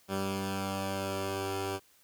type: tone pair together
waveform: 10% pulse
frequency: 97 / 194.3 Hz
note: G2 / G3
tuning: -18 / -15 cents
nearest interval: octave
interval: 1203 cents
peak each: -27 / -26 dBFS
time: 0.08-1.8 s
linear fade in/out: 50 ms
effects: white hiss -64 dBFS RMS until 2.03 s